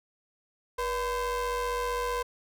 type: ring-modulated tone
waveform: square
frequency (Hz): 265.9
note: C4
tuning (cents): +28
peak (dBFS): -26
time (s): 0.78-2.23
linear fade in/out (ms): 10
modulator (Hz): 750
effects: none